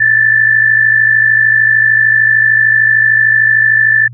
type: tone with amplitude modulation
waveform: sine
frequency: 1760 Hz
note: A6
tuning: in tune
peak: -3 dBFS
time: 0-4.08 s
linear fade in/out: 10 ms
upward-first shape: sine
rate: 53.3 Hz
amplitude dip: 65%
effects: added 120 Hz sine -28 dBFS peak until 4.13 s